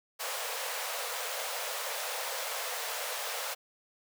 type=high-pass noise; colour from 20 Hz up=pink; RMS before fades=-36 dBFS; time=0.19-3.55 s; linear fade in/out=20 ms; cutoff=460 Hz; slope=96 dB/octave; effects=none